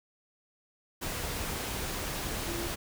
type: tone in noise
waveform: sine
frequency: 341.5 Hz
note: F4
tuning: 39 cents flat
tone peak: -37 dBFS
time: 2.46-2.69 s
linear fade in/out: 20 ms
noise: pink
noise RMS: -35 dBFS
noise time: 1.01-2.76 s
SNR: -5 dB
effects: none